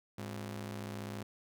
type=ring-modulated tone; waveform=sawtooth; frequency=155.56 Hz; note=D#3; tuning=in tune; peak=-33 dBFS; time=0.18-1.23 s; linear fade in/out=5 ms; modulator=47.5 Hz; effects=none